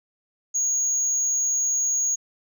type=tone; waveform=sine; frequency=6645 Hz; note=G#8; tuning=in tune; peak=-18 dBFS; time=0.54-2.16 s; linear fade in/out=20 ms; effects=tanh soft clip ceiling -19 dBFS